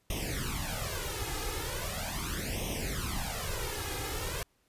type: noise with flanger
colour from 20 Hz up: pink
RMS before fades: -35 dBFS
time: 0.1-4.43 s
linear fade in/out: 2 ms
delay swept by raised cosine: 0.33 to 2.43 ms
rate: 0.39 Hz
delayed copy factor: +0.85
effects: pink hiss -72 dBFS RMS until 4.68 s + resampled to 32000 Hz